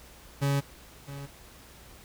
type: tone with echo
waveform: 40% pulse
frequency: 140.1 Hz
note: C#3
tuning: 19 cents sharp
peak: -23 dBFS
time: 0.41-0.61 s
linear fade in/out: 20 ms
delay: 660 ms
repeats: 1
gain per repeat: -14 dB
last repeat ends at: 1.27 s
effects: added 60 Hz sine -56 dBFS peak until 2.04 s + pink hiss -52 dBFS RMS until 2.04 s